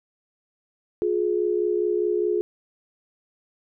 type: tone pair together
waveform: sine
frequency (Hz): 356 / 420.9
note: F4 / G#4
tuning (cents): +33 / +23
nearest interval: minor third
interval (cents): 290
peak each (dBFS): -23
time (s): 1.02-2.41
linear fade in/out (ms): 0
effects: none